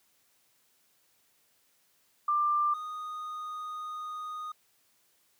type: tone pair in turn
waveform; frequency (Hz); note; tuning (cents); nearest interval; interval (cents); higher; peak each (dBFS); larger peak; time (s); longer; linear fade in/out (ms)
sine / triangle; 1188 / 1237.3; D6 / D#6; +20 / -10; minor second; 70; second; -24 / -34; first; 2.28-2.74 / 2.74-4.52; second; 5
effects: white hiss -69 dBFS RMS until 5.39 s + high-pass 80 Hz 12 dB/octave